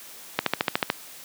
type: click train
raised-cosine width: 0.3 ms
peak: -4 dBFS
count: 8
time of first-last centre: 0.39-0.901 s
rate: 13.7 Hz
effects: white hiss -44 dBFS RMS until 1.24 s + high-pass 150 Hz 12 dB/octave